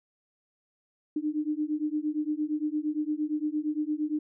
sine beating tone pair, 298.7 / 307.4 Hz, D4 / D#4, +29 / -21 cents, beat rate 8.7 Hz, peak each -30 dBFS, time 1.16-4.19 s, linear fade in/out 5 ms, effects none

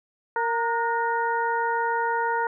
harmonic tone with a mistuned harmonic, 463.1 Hz, A#4, 11 cents flat, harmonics 1 / 2 / 3 / 4, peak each -29 / -24 / -29 / -34 dBFS, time 0.36-2.47 s, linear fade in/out 2 ms, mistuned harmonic 3, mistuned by +67 cents, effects none

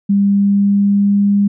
sine tone with pitch glide, 200 to 201.9 Hz, G3 to G#3, +35 to -49 cents, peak -9 dBFS, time 0.09-1.48 s, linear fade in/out 10 ms, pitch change +16 cents, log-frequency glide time 0.28-1.3 s, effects none

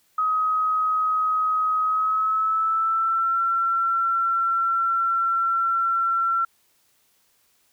sine tone with pitch glide, 1264 to 1354.7 Hz, D#6 to E6, +27 to +47 cents, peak -19 dBFS, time 0.18-6.45 s, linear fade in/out 5 ms, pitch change +120 cents, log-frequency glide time 1.83-3.38 s, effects white hiss -64 dBFS RMS until 7.72 s

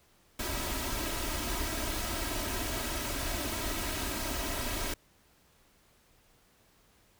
pink noise with comb filter, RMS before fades -34 dBFS, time 0.39-4.94 s, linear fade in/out 5 ms, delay 3.1 ms, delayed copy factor +0.65, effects pink hiss -65 dBFS RMS until 7.19 s

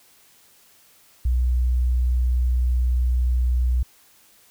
sine tone, 61.74 Hz, B1, in tune, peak -17 dBFS, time 1.25-3.83 s, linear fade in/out 5 ms, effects white hiss -55 dBFS RMS until 4.5 s

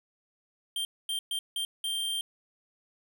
square tone bursts at uneven times, 3168 Hz, G7, 18 cents sharp, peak -30 dBFS, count 5, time 0.76-0.85 / 1.09-1.19 / 1.31-1.39 / 1.56-1.65 / 1.84-2.21 s, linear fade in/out 2 ms, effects none

